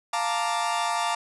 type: chord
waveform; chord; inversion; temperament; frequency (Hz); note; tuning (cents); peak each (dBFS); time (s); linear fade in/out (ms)
40% pulse; Bb major seventh; second; equal; 698.5 / 880 / 932.3 / 1174.7; F5 / A5 / Bb5 / D6; 0 / 0 / 0 / 0; -29; 0.13-1.15; 5
effects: resampled to 24000 Hz